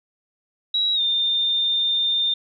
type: tone with pitch glide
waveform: sine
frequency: 3872 to 3613 Hz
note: B7 to A7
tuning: -35 to +45 cents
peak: -18 dBFS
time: 0.74-2.34 s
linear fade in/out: 5 ms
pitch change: -120 cents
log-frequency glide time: 0.94-1.01 s
effects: none